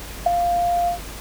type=tone with ADSR envelope; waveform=sine; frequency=698.5 Hz; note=F5; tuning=in tune; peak=-9 dBFS; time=0.26-0.99 s; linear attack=6 ms; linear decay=10 ms; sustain=-8 dB; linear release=110 ms; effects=added 50 Hz sine -35 dBFS peak until 1.2 s + pink hiss -36 dBFS RMS until 1.2 s